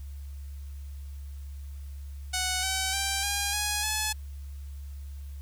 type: tone with pitch steps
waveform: 5% pulse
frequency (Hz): 740 / 762.1 / 784.9 / 808.4 / 832.5 / 857.4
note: F#5 / G5 / G5 / G#5 / G#5 / A5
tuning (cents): 0 / -49 / +2 / -47 / +4 / -45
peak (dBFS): -15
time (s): 2.33-4.13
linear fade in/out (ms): 10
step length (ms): 300
effects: added 70 Hz sine -37 dBFS peak until 5.41 s + white hiss -60 dBFS RMS until 5.41 s